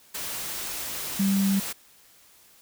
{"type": "tone in noise", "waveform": "sine", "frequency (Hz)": 196, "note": "G3", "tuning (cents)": 0, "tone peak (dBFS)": -20, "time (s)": [1.19, 1.6], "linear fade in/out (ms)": 10, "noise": "white", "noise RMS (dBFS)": -33, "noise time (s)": [0.14, 1.73], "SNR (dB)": 10, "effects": ["white hiss -56 dBFS RMS until 2.61 s"]}